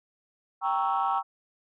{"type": "chord", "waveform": "sine", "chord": "G diminished seventh", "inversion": "none", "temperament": "equal", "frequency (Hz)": [784, 932.3, 1108.7, 1318.5], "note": ["G5", "Bb5", "Db6", "Fb6"], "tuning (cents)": [0, 0, 0, 0], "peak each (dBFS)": [-27, -29, -29, -30], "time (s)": [0.61, 1.23], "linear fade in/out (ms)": 50, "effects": ["tanh soft clip ceiling -17 dBFS"]}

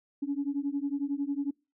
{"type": "beating tone pair", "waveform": "sine", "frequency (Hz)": [277.2, 288.2], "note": ["C#4", "D4"], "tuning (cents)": [0, -33], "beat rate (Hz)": 11, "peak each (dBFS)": -31, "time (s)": [0.22, 1.51], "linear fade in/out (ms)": 10, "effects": ["noise-tail reverb RT60 0.3 s tail -26 dB re dry", "tanh soft clip ceiling -21 dBFS"]}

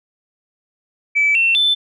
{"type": "tone with pitch steps", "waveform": "sine", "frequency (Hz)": [2305, 2700, 3524], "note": ["D7", "E7", "A7"], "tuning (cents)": [-33, 41, 2], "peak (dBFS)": -11, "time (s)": [1.15, 1.75], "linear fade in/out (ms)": 20, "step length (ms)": 200, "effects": ["tanh soft clip ceiling -7 dBFS"]}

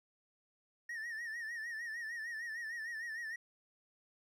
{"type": "tone with vibrato", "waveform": "triangle", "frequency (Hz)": 1828, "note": "A#6", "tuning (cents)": -34, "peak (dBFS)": -38, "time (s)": [0.89, 3.36], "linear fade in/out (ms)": 5, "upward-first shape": "sine", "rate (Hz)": 6.6, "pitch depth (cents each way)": 82, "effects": []}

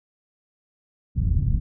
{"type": "low-pass noise", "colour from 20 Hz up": "white", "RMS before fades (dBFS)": -21, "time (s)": [1.15, 1.6], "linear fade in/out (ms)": 20, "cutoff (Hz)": 130, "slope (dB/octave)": 24, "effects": []}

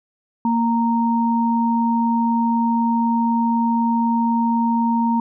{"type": "tone pair together", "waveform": "sine", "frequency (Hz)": [232, 928], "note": ["A#3", "A#5"], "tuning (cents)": [-8, -8], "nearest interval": "2 octaves", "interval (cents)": 2400, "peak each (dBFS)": [-17, -20], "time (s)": [0.45, 5.2], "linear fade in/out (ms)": 2, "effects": []}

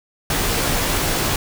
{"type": "noise with comb filter", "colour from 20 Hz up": "pink", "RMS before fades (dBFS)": -20, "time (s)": [0.3, 1.36], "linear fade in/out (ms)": 2, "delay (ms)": 16, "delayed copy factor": -0.55, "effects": []}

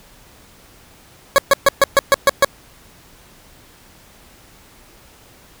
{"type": "tone bursts", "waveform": "20% pulse", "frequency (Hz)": 554.4, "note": "C#5", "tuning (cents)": 0, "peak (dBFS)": -3, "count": 8, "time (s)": [1.36, 2.446], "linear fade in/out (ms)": 0, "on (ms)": 22, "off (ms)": 130, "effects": ["pink hiss -47 dBFS RMS until 5.6 s"]}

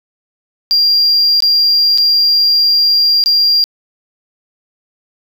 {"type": "tone with dropouts", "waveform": "sine", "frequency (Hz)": 4774, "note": "D8", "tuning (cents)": 28, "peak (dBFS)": -6, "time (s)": [0.71, 3.64], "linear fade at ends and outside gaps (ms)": 0, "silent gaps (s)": [[1.404, 1.423], [1.976, 1.983], [3.239, 3.26]], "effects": ["tanh soft clip ceiling -5 dBFS", "8-bit"]}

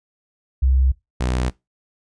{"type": "tone pair in turn", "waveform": ["sine", "sawtooth"], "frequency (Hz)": [65.41, 62.32], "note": ["C2", "B1"], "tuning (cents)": [0, 16], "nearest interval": "minor second", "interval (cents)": 84, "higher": "first", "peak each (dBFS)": [-13, -15], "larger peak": "first", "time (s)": [[0.62, 0.92], [1.2, 1.5]], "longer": "neither", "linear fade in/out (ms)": 10, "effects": ["noise-tail reverb RT60 0.2 s tail -21 dB re dry", "resampled to 22050 Hz"]}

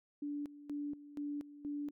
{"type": "tone with tremolo", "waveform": "sine", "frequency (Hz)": 290.5, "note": "D4", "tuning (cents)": -19, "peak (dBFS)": -37, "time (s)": [0.22, 1.91], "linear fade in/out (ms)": 5, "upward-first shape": "square", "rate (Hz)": 2.1, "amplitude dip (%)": 80, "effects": []}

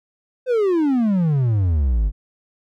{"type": "exponential sweep", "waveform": "triangle", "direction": "down", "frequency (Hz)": [524, 46.25], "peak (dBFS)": -13, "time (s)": [0.46, 2.12], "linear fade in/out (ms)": 50, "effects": []}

